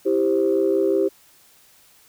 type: chord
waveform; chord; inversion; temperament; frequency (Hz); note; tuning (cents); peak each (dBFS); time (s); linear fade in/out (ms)
sine; C major; first; just; 327 / 392.4 / 523.3; E4 / G4 / C5; -14 / +2 / 0; -22 / -18 / -23; 0.05-1.09; 20
effects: tanh soft clip ceiling -8 dBFS + white hiss -54 dBFS RMS until 2.08 s